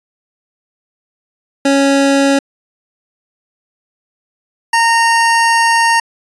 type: tone pair in turn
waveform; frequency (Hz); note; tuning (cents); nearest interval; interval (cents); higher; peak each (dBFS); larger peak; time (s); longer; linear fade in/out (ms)
25% pulse; 276.6 / 921.8; C#4 / A#5; -4 / -20; octave + major sixth; 2084; second; -5; neither; 1.65-2.39 / 4.73-6; second; 5
effects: resampled to 22050 Hz